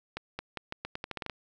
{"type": "accelerating click train", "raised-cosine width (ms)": 0.3, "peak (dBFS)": -19, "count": 12, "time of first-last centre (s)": [0.17, 1.297], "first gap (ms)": 220, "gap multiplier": 0.83, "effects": []}